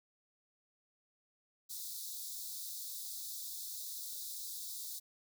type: high-pass noise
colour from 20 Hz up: white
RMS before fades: -44 dBFS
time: 1.69-5 s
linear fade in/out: 20 ms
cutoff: 3600 Hz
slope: 96 dB/octave
effects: none